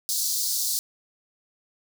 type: high-pass noise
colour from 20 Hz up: pink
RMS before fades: -26 dBFS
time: 0.09-0.79 s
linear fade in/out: 0 ms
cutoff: 4200 Hz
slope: 48 dB/octave
effects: none

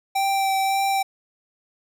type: tone with vibrato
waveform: square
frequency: 779 Hz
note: G5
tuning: 11 cents flat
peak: -20 dBFS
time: 0.15-1.03 s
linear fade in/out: 10 ms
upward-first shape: sine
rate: 1.8 Hz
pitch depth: 13 cents each way
effects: none

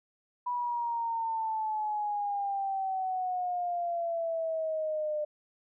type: exponential sweep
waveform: sine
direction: down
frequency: 983 to 599 Hz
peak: -29 dBFS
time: 0.46-5.25 s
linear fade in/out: 10 ms
effects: none

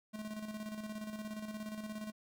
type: tone with tremolo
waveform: square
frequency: 214.3 Hz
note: A3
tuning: 45 cents flat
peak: -40 dBFS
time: 0.13-2.12 s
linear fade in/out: 20 ms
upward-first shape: square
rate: 17 Hz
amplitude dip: 50%
effects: none

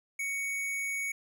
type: tone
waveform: square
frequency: 2231 Hz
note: C#7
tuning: 11 cents sharp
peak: -32 dBFS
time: 0.19-1.12 s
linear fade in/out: 5 ms
effects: none

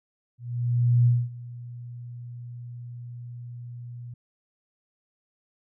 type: tone with ADSR envelope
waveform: sine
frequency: 120.7 Hz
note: B2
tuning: 39 cents flat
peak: -15 dBFS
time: 0.38-4.14 s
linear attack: 680 ms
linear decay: 230 ms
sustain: -21 dB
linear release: 5 ms
effects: none

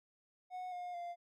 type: tone with pitch steps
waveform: triangle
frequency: 733 / 714.2 / 695.9 Hz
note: F#5 / F5 / F5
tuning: -16 / +39 / -6 cents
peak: -39 dBFS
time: 0.5-1.16 s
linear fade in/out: 50 ms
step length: 220 ms
effects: none

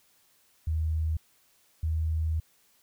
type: tone pair in turn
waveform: sine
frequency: 79.2 / 79.58 Hz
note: D#2 / D#2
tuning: +31 / +40 cents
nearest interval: unison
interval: 9 cents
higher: second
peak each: -25 dBFS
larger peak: neither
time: 0.67-1.17 / 1.83-2.4 s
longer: second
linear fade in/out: 5 ms
effects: white hiss -65 dBFS RMS until 2.82 s

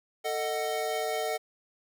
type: chord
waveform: square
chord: D# diminished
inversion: second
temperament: equal with one note detuned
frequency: 445.1 / 622.3 / 740 Hz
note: A4 / D#5 / F#5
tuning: +20 / 0 / 0 cents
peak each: -34 dBFS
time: 0.24-1.38 s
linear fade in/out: 20 ms
effects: none

